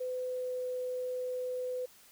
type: tone with pitch glide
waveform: sine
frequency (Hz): 506 to 503.1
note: B4 to B4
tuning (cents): +42 to +32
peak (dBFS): -33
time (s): 0-1.86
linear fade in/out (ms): 10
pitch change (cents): -10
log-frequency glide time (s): 0.19-0.63
effects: white hiss -59 dBFS RMS until 2.11 s